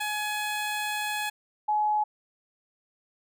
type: tone pair in turn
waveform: 15% pulse / sine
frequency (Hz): 843 / 846.3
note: G#5 / G#5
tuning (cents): +26 / +32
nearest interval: unison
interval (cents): 6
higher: second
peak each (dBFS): -22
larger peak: neither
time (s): 0-1.3 / 1.68-2.04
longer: first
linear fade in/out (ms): 10
effects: none